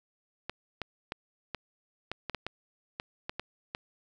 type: clicks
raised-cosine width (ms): 0.3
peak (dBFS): -18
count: 12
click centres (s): 0.496 / 0.817 / 1.121 / 1.547 / 2.116 / 2.297 / 2.347 / 2.466 / 2.999 / 3.295 / 3.396 / 3.749
effects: none